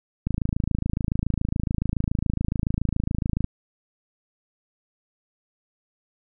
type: click train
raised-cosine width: 5 ms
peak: -11 dBFS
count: 87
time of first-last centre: 0.27-3.443 s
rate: 27.1 Hz
effects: none